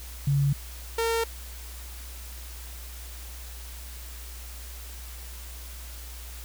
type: tone pair in turn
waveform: sine / sawtooth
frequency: 140.3 / 457.4 Hz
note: C#3 / A#4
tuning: +21 / -33 cents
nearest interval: octave + minor sixth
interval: 2046 cents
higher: second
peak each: -20 dBFS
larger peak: neither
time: 0.27-0.53 / 0.98-1.24 s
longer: neither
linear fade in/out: 5 ms
effects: added 60 Hz sine -39 dBFS peak until 6.44 s + white hiss -45 dBFS RMS until 6.44 s